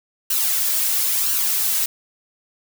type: noise with flanger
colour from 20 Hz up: blue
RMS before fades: -20 dBFS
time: 0.3-1.86 s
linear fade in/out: 5 ms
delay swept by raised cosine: 0.69 to 3.19 ms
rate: 0.99 Hz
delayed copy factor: +0.55
effects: none